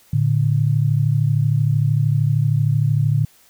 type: tone pair together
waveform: sine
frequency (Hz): 112.8 / 145.86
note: A2 / D3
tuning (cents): +44 / -12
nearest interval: major third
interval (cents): 444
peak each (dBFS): -17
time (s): 0.13-3.25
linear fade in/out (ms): 5
effects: white hiss -53 dBFS RMS until 3.49 s